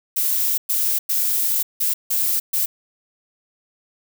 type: noise bursts at uneven times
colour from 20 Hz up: violet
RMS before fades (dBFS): -20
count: 6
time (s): 0.16-0.58 / 0.69-0.99 / 1.09-1.63 / 1.8-1.94 / 2.1-2.4 / 2.53-2.66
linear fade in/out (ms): 10
effects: none